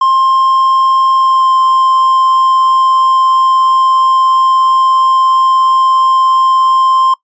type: tone with pitch glide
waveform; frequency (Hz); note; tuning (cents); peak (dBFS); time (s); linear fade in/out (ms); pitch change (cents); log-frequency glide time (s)
triangle; 1058 to 1049.5; C6 to C6; +19 to +5; -5; 0.01-7.14; 5; -14; 1.14-1.51
effects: noise-tail reverb RT60 0.1 s tail -20 dB re dry + resampled to 16000 Hz